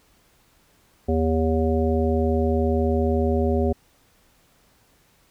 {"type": "harmonic tone", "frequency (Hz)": 80.1, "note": "E2", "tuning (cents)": -49, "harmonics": [1, 3, 5, 7, 9], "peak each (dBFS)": [-22, -24, -24, -28, -31], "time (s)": [1.08, 3.73], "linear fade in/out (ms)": 10, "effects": ["pink hiss -60 dBFS RMS until 5.3 s"]}